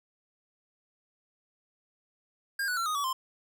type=tone with pitch steps; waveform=square; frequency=1611 / 1477.3 / 1354.7 / 1242.3 / 1139.1 / 1044.6 Hz; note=G6 / F#6 / E6 / D#6 / C#6 / C6; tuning=+47 / -3 / +47 / -3 / +47 / -3 cents; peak=-29 dBFS; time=2.59-3.13 s; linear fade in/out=5 ms; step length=90 ms; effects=none